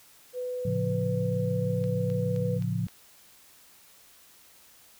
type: tone with pitch glide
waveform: sine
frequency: 498.6 to 494.3 Hz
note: B4 to B4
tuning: +16 to +1 cents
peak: -30 dBFS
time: 0.33-2.6 s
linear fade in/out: 50 ms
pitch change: -15 cents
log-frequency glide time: 1.82-2.28 s
type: chord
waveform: sine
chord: A augmented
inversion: none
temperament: equal with one note detuned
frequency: 112.05 / 138.59 / 174.61 Hz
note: A2 / C#3 / E#3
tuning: +32 / 0 / 0 cents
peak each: -30 / -32 / -30 dBFS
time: 0.65-2.87 s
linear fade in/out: 5 ms
type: click train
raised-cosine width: 0.2 ms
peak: -30 dBFS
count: 5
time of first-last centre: 1.84-2.884 s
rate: 3.83 Hz
effects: white hiss -56 dBFS RMS until 4.99 s